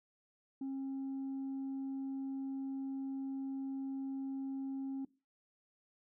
sine tone, 270 Hz, C#4, 45 cents flat, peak -35 dBFS, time 0.61-5.05 s, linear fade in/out 5 ms, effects noise-tail reverb RT60 0.3 s tail -21 dB re dry + tanh soft clip ceiling -36 dBFS

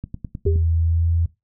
click train, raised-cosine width 5 ms, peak -17 dBFS, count 6, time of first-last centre 0.04-0.559 s, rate 9.64 Hz
sine tone with pitch glide, 82.41 to 83.85 Hz, E2 to E2, 0 to +30 cents, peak -16 dBFS, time 0.46-1.26 s, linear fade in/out 5 ms, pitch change +30 cents, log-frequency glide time 0.81-1.12 s
sine tone with exponential decay, 397.3 Hz, G4, 23 cents sharp, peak -16 dBFS, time 0.46-0.64 s, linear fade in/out 5 ms, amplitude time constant 39 ms
effects noise-tail reverb RT60 0.2 s tail -18 dB re dry

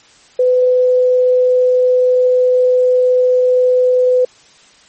sine tone, 503 Hz, B4, 32 cents sharp, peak -8 dBFS, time 0.39-4.25 s, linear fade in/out 5 ms, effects white hiss -46 dBFS RMS until 4.88 s + MP3 32 kbps

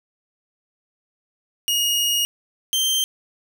sawtooth tone pair in turn, 2871 / 3141 Hz, F7 / G7, +47 / +3 cents, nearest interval major second, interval 156 cents, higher second, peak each -15 dBFS, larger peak neither, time 1.68-2.25 / 2.73-3.04 s, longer first, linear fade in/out 0 ms, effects none

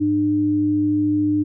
sine tone pair together, 104.8 / 300.8 Hz, G#2 / D4, +16 / +42 cents, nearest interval octave + tritone, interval 1826 cents, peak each -27 / -16 dBFS, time 0-1.44 s, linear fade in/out 20 ms, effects none

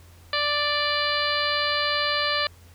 harmonic tone, 587.3 Hz, D5, in tune, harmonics 1 / 2 / 3 / 4 / 5 / 6 / 7 / 8, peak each -30 / -28 / -28 / -32 / -31 / -33 / -29 / -33 dBFS, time 0.33-2.47 s, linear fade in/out 2 ms, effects added 86 Hz sine -48 dBFS peak until 2.74 s + pink hiss -55 dBFS RMS until 2.74 s

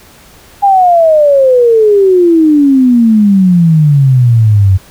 sine exponential sweep, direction down, 815 to 92.5 Hz, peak -3 dBFS, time 0.62-4.78 s, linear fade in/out 20 ms, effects pink hiss -39 dBFS RMS until 4.9 s

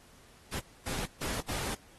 pink noise bursts at uneven times, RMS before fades -36 dBFS, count 4, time 0.52-0.6 / 0.86-1.06 / 1.21-1.41 / 1.48-1.75 s, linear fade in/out 10 ms, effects pink hiss -59 dBFS RMS until 1.98 s + AAC 32 kbps

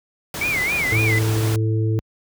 pink noise, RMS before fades -28 dBFS, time 0.34-1.56 s, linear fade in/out 2 ms
sine tone with vibrato, 2217 Hz, C#7, in tune, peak -19 dBFS, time 0.41-1.19 s, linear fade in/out 5 ms, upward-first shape sine, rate 3.7 Hz, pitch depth 180 cents each way
harmonic tone, 110 Hz, A2, in tune, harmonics 1 / 3 / 4, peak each -17 / -27 / -29 dBFS, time 0.92-1.99 s, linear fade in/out 0 ms
effects high-pass 60 Hz 12 dB/octave

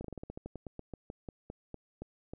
slowing click train, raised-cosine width 2 ms, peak -28 dBFS, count 19, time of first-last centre 0.01-2.335 s, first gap 34 ms, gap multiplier 1.14, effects none

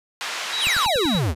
pink band-pass noise, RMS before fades -29 dBFS, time 0.21-0.86 s, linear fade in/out 0 ms, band 1100 to 5400 Hz, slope 12 dB/octave
sine tone with vibrato, 3873 Hz, B7, 35 cents flat, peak -24 dBFS, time 0.52-1.2 s, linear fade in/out 20 ms, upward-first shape sine, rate 9.4 Hz, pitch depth 14 cents each way
square exponential sweep, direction down, 3946 to 66 Hz, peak -20 dBFS, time 0.59-1.35 s, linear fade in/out 50 ms
click train, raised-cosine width 5 ms, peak -22 dBFS, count 6, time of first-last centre 0.67-1.151 s, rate 10.4 Hz
effects resampled to 32000 Hz

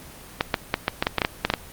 clicks, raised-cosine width 0.3 ms, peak -3 dBFS, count 12, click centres 0.409 / 0.542 / 0.741 / 0.881 / 1.025 / 1.069 / 1.183 / 1.218 / 1.249 / 1.45 / 1.501 / 1.538 s, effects pink hiss -43 dBFS RMS until 1.72 s + Opus 24 kbps

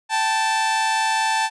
sawtooth tone pair together, 775.5 / 880 Hz, G5 / A5, -19 / 0 cents, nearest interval major second, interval 219 cents, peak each -23 / -15 dBFS, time 0.09-1.5 s, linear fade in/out 50 ms, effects resampled to 22050 Hz

